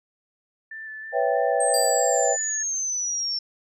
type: tone with vibrato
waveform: sine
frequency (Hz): 1760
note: A6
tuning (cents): 0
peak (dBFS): -34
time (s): 0.71-2.63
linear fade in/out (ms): 5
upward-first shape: square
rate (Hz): 3.1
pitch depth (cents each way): 13
type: chord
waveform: sine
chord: C# half-diminished seventh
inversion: third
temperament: equal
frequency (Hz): 493.9 / 554.4 / 659.3 / 784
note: B4 / C#5 / E5 / G5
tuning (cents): 0 / 0 / 0 / 0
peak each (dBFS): -25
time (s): 1.12-2.37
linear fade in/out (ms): 50
type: exponential sweep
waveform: sine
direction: down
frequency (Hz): 8430 to 5390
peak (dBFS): -24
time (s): 1.6-3.39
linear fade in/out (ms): 5
type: tone with exponential decay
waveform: square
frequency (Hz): 4734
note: D8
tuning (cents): +13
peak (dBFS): -25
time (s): 1.74-2.53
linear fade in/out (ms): 1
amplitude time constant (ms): 170
effects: none